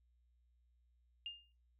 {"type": "tone with exponential decay", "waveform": "sine", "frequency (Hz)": 2817, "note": "F7", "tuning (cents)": 14, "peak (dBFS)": -39, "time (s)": [1.26, 1.52], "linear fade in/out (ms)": 1, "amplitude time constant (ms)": 56, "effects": ["noise-tail reverb RT60 0.4 s tail -26 dB re dry", "added 60 Hz sine -70 dBFS peak until 1.79 s"]}